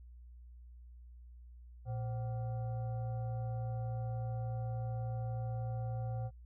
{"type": "tone with frequency modulation", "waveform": "sine", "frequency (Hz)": 116.54, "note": "A#2", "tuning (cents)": 0, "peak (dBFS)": -35, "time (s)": [1.85, 6.31], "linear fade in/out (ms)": 50, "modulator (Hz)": 642, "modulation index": 0.44, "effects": ["added 60 Hz sine -51 dBFS peak until 6.45 s"]}